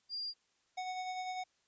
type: tone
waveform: sine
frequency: 4794 Hz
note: D8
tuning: 35 cents sharp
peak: -37 dBFS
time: 0.09-0.34 s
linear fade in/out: 50 ms
type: tone with tremolo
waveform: square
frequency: 740 Hz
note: F#5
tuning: in tune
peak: -37 dBFS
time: 0.77-1.44 s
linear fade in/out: 10 ms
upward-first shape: sine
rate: 10 Hz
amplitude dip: 35%
effects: white hiss -75 dBFS RMS until 1.67 s + resampled to 16000 Hz